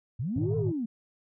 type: linear two-way sweep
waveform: sine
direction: up then down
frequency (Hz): 98.1 to 455 to 212.5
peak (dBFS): -28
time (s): 0.19-0.86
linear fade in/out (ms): 10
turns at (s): 0.56
type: chord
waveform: sine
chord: Ab suspended second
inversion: none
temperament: equal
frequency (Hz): 103.83 / 116.54 / 155.56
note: Ab2 / Bb2 / Eb3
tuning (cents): 0 / 0 / 0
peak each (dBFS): -30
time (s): 0.36-0.72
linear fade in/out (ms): 5
effects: tanh soft clip ceiling -19 dBFS